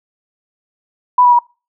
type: tone with pitch steps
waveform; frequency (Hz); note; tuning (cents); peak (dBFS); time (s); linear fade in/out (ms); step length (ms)
sine; 991 / 975.7 / 960.6; B5 / B5 / B5; +6 / -21 / -48; -6; 1.18-1.39; 5; 70
effects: noise-tail reverb RT60 0.3 s tail -23 dB re dry